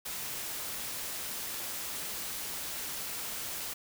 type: noise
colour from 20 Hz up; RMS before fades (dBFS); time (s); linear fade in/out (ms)
white; -38; 0.05-3.74; 10
effects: none